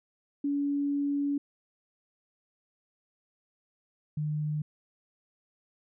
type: tone pair in turn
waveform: sine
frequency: 284.5 / 151.19 Hz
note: C#4 / D#3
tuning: +45 / -49 cents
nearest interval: major seventh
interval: 1094 cents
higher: first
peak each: -26 / -28 dBFS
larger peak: first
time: 0.44-1.38 / 4.17-4.62 s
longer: first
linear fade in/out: 5 ms
effects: none